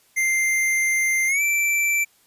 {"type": "tone with pitch glide", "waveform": "square", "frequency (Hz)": [2093, 2336], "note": ["C7", "D7"], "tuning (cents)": [0, -10], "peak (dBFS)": -19, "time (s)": [0.16, 2.05], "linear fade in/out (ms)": 20, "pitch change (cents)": 190, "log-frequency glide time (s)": [1.27, 1.42], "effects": ["white hiss -59 dBFS RMS until 2.26 s", "resampled to 32000 Hz"]}